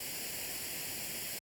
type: noise with comb filter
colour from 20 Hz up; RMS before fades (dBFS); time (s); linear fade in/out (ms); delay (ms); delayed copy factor
white; -40; 0-1.39; 5; 0.4; +0.7
effects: high-pass 60 Hz 12 dB/octave + AAC 64 kbps

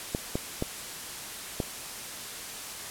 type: clicks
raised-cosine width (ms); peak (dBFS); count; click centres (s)
2; -14; 4; 0.149 / 0.355 / 0.624 / 1.602
effects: white hiss -39 dBFS RMS until 2.9 s + low-pass 12000 Hz 12 dB/octave

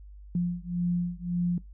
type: beating tone pair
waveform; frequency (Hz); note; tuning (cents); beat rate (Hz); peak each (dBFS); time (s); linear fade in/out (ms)
sine; 174.61 / 176.41; F3 / F3; 0 / +18; 1.8; -29; 0.35-1.58; 2
effects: noise-tail reverb RT60 0.2 s tail -22 dB re dry + added 50 Hz sine -44 dBFS peak until 1.73 s

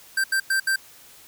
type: tone bursts at uneven times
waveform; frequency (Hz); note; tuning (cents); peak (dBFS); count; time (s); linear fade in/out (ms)
square; 1568; G6; 0; -20; 4; 0.17-0.24 / 0.32-0.4 / 0.5-0.6 / 0.67-0.76; 5
effects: white hiss -49 dBFS RMS until 1.27 s

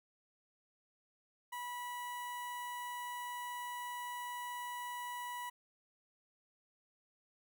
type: tone with notch filter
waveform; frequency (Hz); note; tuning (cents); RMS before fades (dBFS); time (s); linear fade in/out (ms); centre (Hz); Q
sawtooth; 977; B5; -19; -43; 1.52-5.5; 10; 4700; 0.95
effects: none

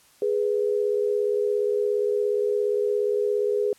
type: tone pair together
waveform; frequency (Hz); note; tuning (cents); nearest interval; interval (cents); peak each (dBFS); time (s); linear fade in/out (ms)
sine; 415.3 / 492.5; G#4 / B4; 0 / -5; minor third; 295; -22 / -26; 0.22-3.73; 2
effects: white hiss -57 dBFS RMS until 3.78 s + low-pass 12000 Hz 12 dB/octave

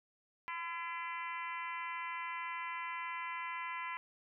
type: harmonic tone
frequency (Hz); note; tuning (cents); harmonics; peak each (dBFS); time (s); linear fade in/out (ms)
338.3; E4; +45; 3 / 4 / 5 / 6 / 7 / 8 / 9; -41 / -50 / -50 / -45 / -47 / -53 / -58; 0.48-3.97; 0
effects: none

